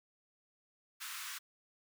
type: high-pass noise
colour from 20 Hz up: pink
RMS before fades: -44 dBFS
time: 1-1.39 s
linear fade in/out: 20 ms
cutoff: 1100 Hz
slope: 48 dB/octave
effects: none